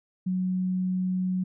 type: tone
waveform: sine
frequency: 184.5 Hz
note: F#3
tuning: 5 cents flat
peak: -24 dBFS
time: 0.26-1.44 s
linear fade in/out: 10 ms
effects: none